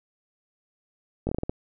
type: slowing click train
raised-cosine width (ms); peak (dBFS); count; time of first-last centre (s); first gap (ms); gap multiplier
2; -14; 7; 1.27-1.495; 20; 1.25
effects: none